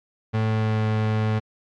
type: tone with pitch glide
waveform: 35% pulse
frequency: 110 to 108.61 Hz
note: A2 to A2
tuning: 0 to -22 cents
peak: -18 dBFS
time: 0.33-1.4 s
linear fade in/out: 20 ms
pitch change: -22 cents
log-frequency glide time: 0.43-0.86 s
effects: low-pass 3000 Hz 12 dB/octave + MP3 96 kbps